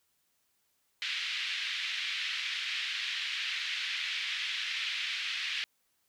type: band-pass noise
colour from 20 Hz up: white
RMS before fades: -35 dBFS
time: 1.02-5.64 s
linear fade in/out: 0 ms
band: 1900 to 3600 Hz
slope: 24 dB/octave
effects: white hiss -75 dBFS RMS until 6.08 s